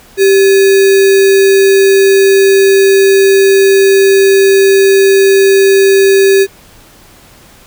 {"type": "tone with sample-and-hold", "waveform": "sine", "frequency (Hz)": 390.3, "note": "G4", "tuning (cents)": -8, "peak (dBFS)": -3, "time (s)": [0.17, 6.47], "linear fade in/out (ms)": 50, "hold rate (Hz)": 2100, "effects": ["pink hiss -40 dBFS RMS until 7.66 s"]}